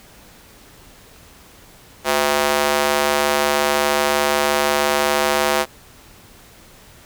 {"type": "tone with high-pass filter", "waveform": "square", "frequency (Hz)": 72.8, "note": "D2", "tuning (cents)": -15, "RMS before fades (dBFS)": -18, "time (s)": [2.04, 5.66], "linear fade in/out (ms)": 50, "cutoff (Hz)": 570, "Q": 0.98, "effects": ["pink hiss -46 dBFS RMS until 7.05 s"]}